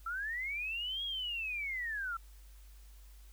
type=linear two-way sweep; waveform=sine; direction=up then down; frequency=1318.5 to 3322 to 1318.5 Hz; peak=-35 dBFS; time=0.06-2.17 s; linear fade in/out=5 ms; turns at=1.04 s; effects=added 50 Hz sine -52 dBFS peak until 3.32 s + white hiss -65 dBFS RMS until 3.32 s